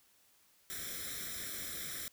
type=noise with comb filter; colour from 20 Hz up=white; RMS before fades=-42 dBFS; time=0.7-2.08 s; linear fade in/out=0 ms; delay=0.54 ms; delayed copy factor=+0.85; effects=white hiss -68 dBFS RMS until 2.12 s